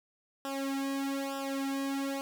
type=tone with flanger; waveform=sawtooth; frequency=273.8 Hz; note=C#4; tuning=21 cents flat; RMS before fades=-34 dBFS; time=0.45-2.21 s; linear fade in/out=0 ms; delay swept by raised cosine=0.46 to 2.26 ms; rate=1.1 Hz; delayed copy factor=-1; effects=none